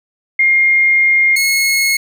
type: tone pair in turn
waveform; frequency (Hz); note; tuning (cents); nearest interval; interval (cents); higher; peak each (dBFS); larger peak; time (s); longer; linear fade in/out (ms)
sine / sawtooth; 2125 / 2173; C7 / C#7; +26 / -35; unison; 39; second; -8; neither; 0.39-1.36 / 1.36-1.97; first; 5
effects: none